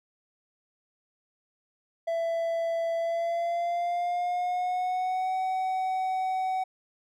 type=tone with pitch glide; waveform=triangle; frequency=666 to 751.9 Hz; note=E5 to F#5; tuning=+18 to +28 cents; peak=-24 dBFS; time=2.07-6.64 s; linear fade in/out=10 ms; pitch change=+210 cents; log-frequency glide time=2.96-5.36 s; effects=none